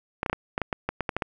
clicks, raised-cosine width 0.5 ms, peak -11 dBFS, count 12, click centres 0.231 / 0.262 / 0.298 / 0.33 / 0.579 / 0.617 / 0.728 / 0.89 / 1.007 / 1.092 / 1.166 / 1.222 s, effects none

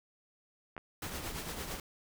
clicks, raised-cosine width 0.5 ms, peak -28 dBFS, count 2, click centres 0.766 / 0.779 s
pink noise with tremolo, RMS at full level -38 dBFS, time 1.02-1.8 s, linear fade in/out 2 ms, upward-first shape triangle, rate 8.9 Hz, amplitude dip 55%
effects none

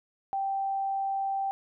sine tone, 782 Hz, G5, 4 cents flat, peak -27 dBFS, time 0.33-1.51 s, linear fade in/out 0 ms, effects none

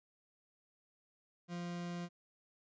40% pulse tone, 174.2 Hz, F3, 4 cents flat, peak -39 dBFS, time 1.48-2.09 s, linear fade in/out 50 ms, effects resampled to 16000 Hz

